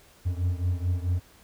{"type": "beating tone pair", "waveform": "triangle", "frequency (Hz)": [87.6, 92.2], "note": ["F2", "F#2"], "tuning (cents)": [6, -6], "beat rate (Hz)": 4.6, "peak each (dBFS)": [-24, -27], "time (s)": [0.25, 1.2], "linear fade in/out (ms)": 20, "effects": ["pink hiss -56 dBFS RMS until 1.43 s"]}